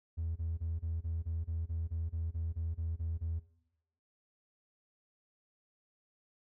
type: tone bursts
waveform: triangle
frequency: 82 Hz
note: E2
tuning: 9 cents flat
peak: -30 dBFS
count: 15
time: 0.17-3.398 s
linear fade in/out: 20 ms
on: 190 ms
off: 27 ms
effects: noise-tail reverb RT60 0.8 s tail -20 dB re dry + tanh soft clip ceiling -29 dBFS